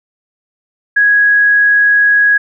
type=tone; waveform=sine; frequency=1661.2 Hz; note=G#6; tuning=in tune; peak=-6 dBFS; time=0.96-2.38 s; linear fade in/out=10 ms; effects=none